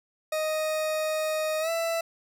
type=tone with pitch glide; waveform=40% pulse; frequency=623 to 663.9 Hz; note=D#5 to E5; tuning=+2 to +12 cents; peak=-25 dBFS; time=0.32-2.01 s; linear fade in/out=5 ms; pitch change=+110 cents; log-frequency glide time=1.6-1.7 s; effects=none